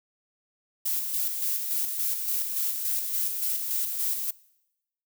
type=noise with tremolo; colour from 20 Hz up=violet; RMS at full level=-27 dBFS; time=0.85-4.31 s; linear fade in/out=10 ms; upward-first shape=square; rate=3.5 Hz; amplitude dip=40%; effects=noise-tail reverb RT60 0.9 s tail -22 dB re dry